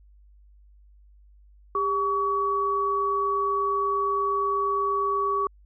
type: tone pair together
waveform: sine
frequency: 400 / 1132.1 Hz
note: G4 / C#6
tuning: +35 / +36 cents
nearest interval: octave + tritone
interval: 1801 cents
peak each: -28 / -23 dBFS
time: 1.75-5.47 s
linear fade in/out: 2 ms
effects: added 50 Hz sine -51 dBFS peak until 5.65 s